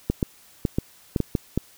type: clicks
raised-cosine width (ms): 3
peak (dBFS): -8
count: 8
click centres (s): 0.1 / 0.228 / 0.652 / 0.785 / 1.162 / 1.203 / 1.352 / 1.576
effects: white hiss -53 dBFS RMS until 1.77 s